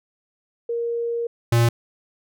sine / square tone pair in turn, 468.6 / 117.46 Hz, A#4 / A#2, +9 / +14 cents, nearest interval 2 octaves, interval 2395 cents, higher first, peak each -22 / -15 dBFS, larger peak second, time 0.69-1.27 / 1.52-1.69 s, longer first, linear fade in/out 5 ms, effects none

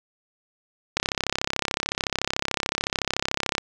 click train, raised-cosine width 0.2 ms, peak -5 dBFS, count 89, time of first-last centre 0.97-3.581 s, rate 33.7 Hz, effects none

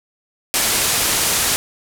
white low-pass noise, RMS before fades -18 dBFS, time 0.54-1.56 s, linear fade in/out 0 ms, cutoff 12000 Hz, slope 24 dB/octave, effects none

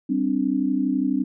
sine chord, G suspended fourth, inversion none, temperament equal, 196 / 261.6 / 293.7 Hz, G3 / C4 / D4, 0 / 0 / 0 cents, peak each -27 / -22 / -24 dBFS, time 0.09-1.24 s, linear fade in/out 10 ms, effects none

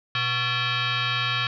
sine tone with frequency modulation, 740 Hz, F#5, in tune, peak -22 dBFS, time 0.15-1.47 s, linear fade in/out 2 ms, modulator 618 Hz, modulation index 5.3, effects none

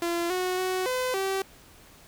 sawtooth tone with pitch steps, 342 / 366.7 / 371.3 / 508 / 386.2 Hz, F4 / F#4 / F#4 / B4 / G4, -36 / -15 / +6 / +49 / -26 cents, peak -22 dBFS, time 0.02-1.42 s, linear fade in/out 2 ms, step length 280 ms, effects pink hiss -53 dBFS RMS until 2.07 s

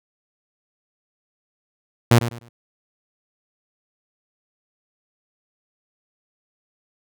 sawtooth tone with echo, 118.3 Hz, A#2, 26 cents sharp, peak -6 dBFS, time 2.11-2.19 s, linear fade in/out 5 ms, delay 100 ms, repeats 3, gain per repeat -12 dB, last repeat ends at 2.49 s, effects none

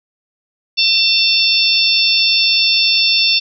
harmonic tone with a mistuned harmonic, 891 Hz, A5, 22 cents sharp, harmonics 3 / 4 / 5 / 6, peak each -16 / -16 / -16 / -16 dBFS, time 0.77-3.4 s, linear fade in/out 20 ms, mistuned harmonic 3, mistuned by +19 cents, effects none

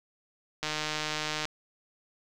click train, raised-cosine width 0.2 ms, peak -14 dBFS, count 127, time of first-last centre 0.63-1.454 s, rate 153 Hz, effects none

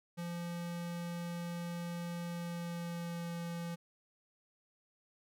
square tone with pitch glide, 172.2 to 170.32 Hz, F3 to F3, -24 to -43 cents, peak -39 dBFS, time 0.17-3.76 s, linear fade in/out 20 ms, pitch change -19 cents, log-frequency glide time 2.25-3.34 s, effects none

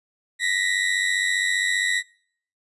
35% pulse tone pair together, 1880.4 / 1975.5 Hz, A#6 / B6, +15 / 0 cents, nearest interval minor second, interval 85 cents, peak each -22 dBFS, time 0.39-2.03 s, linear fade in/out 50 ms, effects noise-tail reverb RT60 0.6 s tail -26 dB re dry + resampled to 24000 Hz

